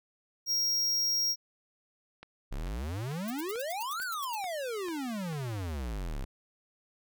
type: tone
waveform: square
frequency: 5600 Hz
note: F8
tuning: 4 cents sharp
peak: -27 dBFS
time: 0.46-1.36 s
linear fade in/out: 50 ms
type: click train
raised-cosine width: 0.3 ms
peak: -30 dBFS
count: 8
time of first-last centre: 2.23-5.327 s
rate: 2.26 Hz
type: exponential two-way sweep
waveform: square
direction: up then down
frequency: 30.57 to 1568 to 30.57 Hz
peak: -34 dBFS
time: 2.51-6.25 s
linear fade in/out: 10 ms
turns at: 4.03 s
type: noise bursts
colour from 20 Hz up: violet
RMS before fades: -40 dBFS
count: 11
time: 3.28-4.353 s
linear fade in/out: 2 ms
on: 23 ms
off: 82 ms
effects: none